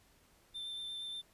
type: tone with vibrato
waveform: triangle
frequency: 3563 Hz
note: A7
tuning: 21 cents sharp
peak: -39 dBFS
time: 0.54-1.22 s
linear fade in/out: 20 ms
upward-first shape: sine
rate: 8.5 Hz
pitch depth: 12 cents each way
effects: pink hiss -67 dBFS RMS until 1.33 s + resampled to 32000 Hz